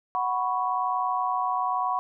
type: chord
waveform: sine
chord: F# suspended fourth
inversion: none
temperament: equal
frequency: 740 / 987.8 / 1108.7 Hz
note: F#5 / B5 / C#6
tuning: 0 / 0 / 0 cents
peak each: -28 dBFS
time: 0.15-1.99 s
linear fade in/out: 0 ms
effects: none